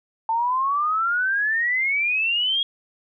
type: exponential sweep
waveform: sine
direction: up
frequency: 886 to 3308 Hz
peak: -19 dBFS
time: 0.29-2.63 s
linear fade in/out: 2 ms
effects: none